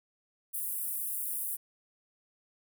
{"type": "high-pass noise", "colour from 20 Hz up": "pink", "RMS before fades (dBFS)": -35, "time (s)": [0.53, 1.57], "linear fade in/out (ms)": 20, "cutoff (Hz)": 9500, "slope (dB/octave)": 48, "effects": []}